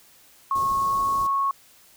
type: tone with pitch glide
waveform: sine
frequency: 1092 to 1100.9 Hz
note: C#6 to C#6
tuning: -26 to -12 cents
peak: -20 dBFS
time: 0.51-1.51 s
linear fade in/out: 2 ms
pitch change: +14 cents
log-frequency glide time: 0.68-1 s
type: band-stop noise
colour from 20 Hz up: pink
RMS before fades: -39 dBFS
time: 0.55-1.27 s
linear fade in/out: 5 ms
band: 870 to 4300 Hz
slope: 24 dB/octave
effects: white hiss -54 dBFS RMS until 1.96 s